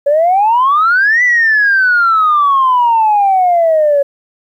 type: exponential two-way sweep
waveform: sine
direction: up then down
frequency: 556 to 2000 to 556 Hz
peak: -6 dBFS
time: 0.06-4.03 s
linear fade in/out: 10 ms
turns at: 1.23 s
effects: tanh soft clip ceiling -3 dBFS + 8-bit